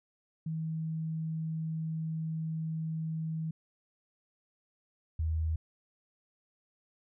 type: tone pair in turn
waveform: sine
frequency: 160 / 79.86 Hz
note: D#3 / D#2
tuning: +49 / +46 cents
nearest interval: octave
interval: 1203 cents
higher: first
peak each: -32 / -28 dBFS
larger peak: second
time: 0.46-3.51 / 5.19-5.56 s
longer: first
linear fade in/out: 5 ms
effects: none